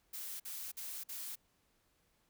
blue noise bursts, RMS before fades -44 dBFS, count 4, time 0.13-1.357 s, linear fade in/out 10 ms, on 270 ms, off 49 ms, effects pink hiss -75 dBFS RMS until 2.29 s

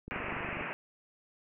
click train, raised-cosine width 3 ms, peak -30 dBFS, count 14, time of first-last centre 0.08-0.611 s, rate 24.5 Hz
white band-pass noise, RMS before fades -38 dBFS, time 0.11-0.73 s, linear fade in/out 0 ms, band 120 to 2700 Hz, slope 96 dB/octave
effects none

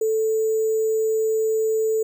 sine tone with sample-and-hold, 440 Hz, A4, in tune, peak -18 dBFS, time 0.01-2.03 s, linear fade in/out 5 ms, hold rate 7350 Hz, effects none

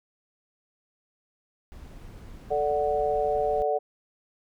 brown noise, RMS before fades -43 dBFS, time 1.72-3.62 s, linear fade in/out 0 ms
sine chord, D major, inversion second, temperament equal, 440 / 587.3 / 740 Hz, A4 / D5 / F#5, 0 / 0 / 0 cents, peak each -27 dBFS, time 2.5-3.79 s, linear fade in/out 20 ms
effects none

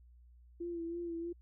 sine tone with vibrato, 339.4 Hz, F4, 49 cents flat, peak -37 dBFS, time 0.6-1.33 s, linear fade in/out 10 ms, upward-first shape sine, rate 3.1 Hz, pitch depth 36 cents each way, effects added 60 Hz sine -57 dBFS peak until 1.41 s

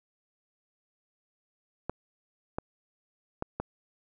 clicks, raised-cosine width 1 ms, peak -17 dBFS, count 4, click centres 1.896 / 2.585 / 3.424 / 3.6 s, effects none

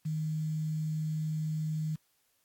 sine tone with quantisation, 155.56 Hz, D#3, in tune, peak -30 dBFS, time 0.05-1.96 s, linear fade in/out 10 ms, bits 9, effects white hiss -73 dBFS RMS until 2.44 s + AAC 64 kbps

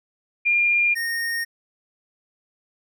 sine / square tone pair in turn, 2405 / 1849.5 Hz, D7 / A#6, +41 / -14 cents, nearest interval perfect fourth, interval 455 cents, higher first, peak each -16 / -24 dBFS, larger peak first, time 0.45-0.95 / 0.95-1.45 s, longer neither, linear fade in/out 20 ms, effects none

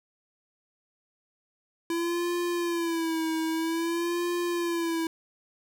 square tone with vibrato, 334.8 Hz, E4, 27 cents sharp, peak -27 dBFS, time 1.9-5.07 s, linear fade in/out 2 ms, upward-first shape sine, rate 0.51 Hz, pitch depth 72 cents each way, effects none

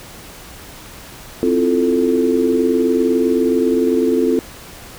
sine chord, F major seventh, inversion second, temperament equal, 261.6 / 329.6 / 349.2 / 440 Hz, C4 / E4 / F4 / A4, 0 / 0 / 0 / 0 cents, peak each -17 / -22 / -18 / -17 dBFS, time 1.43-4.39 s, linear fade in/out 0 ms, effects pink hiss -37 dBFS RMS until 4.98 s

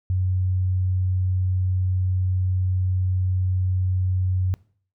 sine tone, 92.5 Hz, F#2, in tune, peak -19 dBFS, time 0.1-4.54 s, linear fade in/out 0 ms, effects noise-tail reverb RT60 0.5 s tail -22 dB re dry

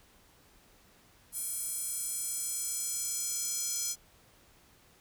square tone with high-pass filter sweep, 466.2 Hz, A#4, in tune, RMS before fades -35 dBFS, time 1.32-3.96 s, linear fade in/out 50 ms, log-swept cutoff 9800 to 6400 Hz, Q 2.5, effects pink hiss -62 dBFS RMS until 5 s

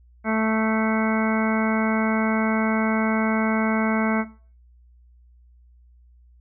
harmonic tone, 220 Hz, A3, in tune, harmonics 1 / 2 / 3 / 4 / 5 / 6 / 7 / 9 / 10, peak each -22 / -30 / -27 / -31 / -33 / -32 / -31 / -35 / -31 dBFS, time 0.24-4.25 s, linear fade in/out 50 ms, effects noise-tail reverb RT60 0.4 s tail -18 dB re dry + added 60 Hz sine -50 dBFS peak until 6.4 s

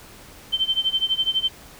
sine tone with tremolo, 3100 Hz, G7, 20 cents flat, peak -16 dBFS, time 0.52-1.49 s, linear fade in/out 20 ms, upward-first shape sine, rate 12 Hz, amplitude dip 90%, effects pink hiss -45 dBFS RMS until 1.79 s

